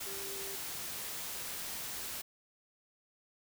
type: tone in noise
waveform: sine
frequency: 392 Hz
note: G4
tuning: in tune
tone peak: -46 dBFS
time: 0.06-0.56 s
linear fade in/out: 10 ms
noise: white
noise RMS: -41 dBFS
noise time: 0-2.22 s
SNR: -8 dB
effects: none